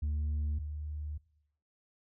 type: tone pair in turn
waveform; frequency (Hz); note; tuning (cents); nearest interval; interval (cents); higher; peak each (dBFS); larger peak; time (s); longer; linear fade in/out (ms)
sine; 74.8 / 75.18; D2 / D2; +32 / +41; unison; 9; second; -27 / -35; first; 0.02-0.59 / 0.59-1.18; second; 10
effects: noise-tail reverb RT60 0.8 s tail -22 dB re dry + tanh soft clip ceiling -29 dBFS